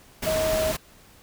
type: tone in noise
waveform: sine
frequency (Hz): 632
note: D#5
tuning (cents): +27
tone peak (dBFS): -22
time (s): 0.26-0.72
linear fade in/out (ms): 10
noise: pink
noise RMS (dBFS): -29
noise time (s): 0.22-0.77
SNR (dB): +4
effects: pink hiss -53 dBFS RMS until 1.22 s